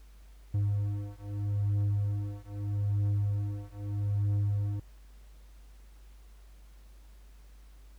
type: beating tone pair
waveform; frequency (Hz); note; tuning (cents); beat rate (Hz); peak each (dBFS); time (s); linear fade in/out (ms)
triangle; 101.5 / 102.29; G#2 / G#2; -39 / -26; 0.79; -29; 0.54-4.8; 5
effects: added 50 Hz sine -50 dBFS peak until 7.98 s + pink hiss -65 dBFS RMS until 7.98 s